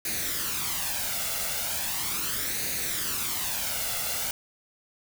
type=noise with flanger; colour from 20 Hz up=white; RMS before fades=-30 dBFS; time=0.05-4.31 s; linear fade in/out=2 ms; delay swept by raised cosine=0.46 to 1.46 ms; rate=0.38 Hz; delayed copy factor=+0.6; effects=none